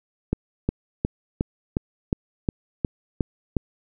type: click train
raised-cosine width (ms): 3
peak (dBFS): -8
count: 10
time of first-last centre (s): 0.33-3.567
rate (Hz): 2.78
effects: none